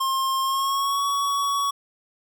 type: tone with pitch glide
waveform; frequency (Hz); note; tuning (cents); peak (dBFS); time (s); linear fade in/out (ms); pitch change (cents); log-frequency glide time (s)
square; 1066 to 1123.5; C6 to C#6; +32 to +23; -22; 0-1.71; 10; +91; 0.42-1.03
effects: none